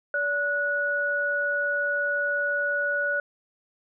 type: tone pair together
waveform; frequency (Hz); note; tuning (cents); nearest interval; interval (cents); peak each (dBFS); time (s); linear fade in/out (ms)
sine; 575 / 1465.7; D5 / F#6; -37 / -17; octave + major third; 1620; -29 / -24; 0.14-3.2; 2
effects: none